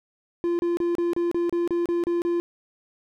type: tone bursts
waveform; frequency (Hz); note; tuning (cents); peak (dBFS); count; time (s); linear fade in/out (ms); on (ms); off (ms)
triangle; 344.8; F4; -22; -19; 11; 0.44-2.4; 0; 150; 31
effects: none